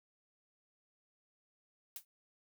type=noise with exponential decay; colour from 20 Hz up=blue; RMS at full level=-40 dBFS; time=1.96-2.05 s; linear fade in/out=1 ms; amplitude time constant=19 ms; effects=none